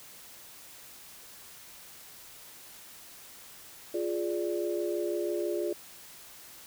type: chord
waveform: sine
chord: D diminished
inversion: first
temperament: equal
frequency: 349.2 / 415.3 / 587.3 Hz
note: F4 / Ab4 / D5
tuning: 0 / 0 / 0 cents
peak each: -31 / -34 / -35 dBFS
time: 3.94-5.73 s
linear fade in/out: 5 ms
effects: white hiss -50 dBFS RMS until 6.66 s